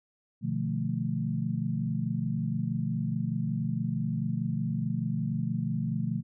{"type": "chord", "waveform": "sine", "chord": "B half-diminished seventh", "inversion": "none", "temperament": "equal with one note detuned", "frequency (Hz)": [123.47, 149.92, 174.61, 220], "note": ["B2", "D3", "F3", "A3"], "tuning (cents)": [0, 36, 0, 0], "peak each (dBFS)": -33, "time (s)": [0.41, 6.23], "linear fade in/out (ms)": 50, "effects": []}